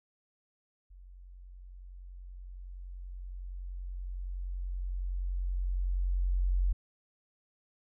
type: tone with level ramp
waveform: sine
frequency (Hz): 45.31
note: F#1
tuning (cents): -36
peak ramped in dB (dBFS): -49 to -24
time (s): 0.9-6.73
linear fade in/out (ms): 10
effects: none